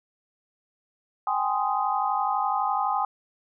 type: chord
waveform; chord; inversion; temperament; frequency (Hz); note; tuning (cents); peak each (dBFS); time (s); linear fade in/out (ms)
sine; Ab major seventh; third; just; 778.7 / 830.6 / 1038.3 / 1245.9; G5 / Ab5 / C6 / Eb6; -12 / 0 / -14 / +2; -28 / -27 / -29 / -29; 1.27-3.05; 2
effects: none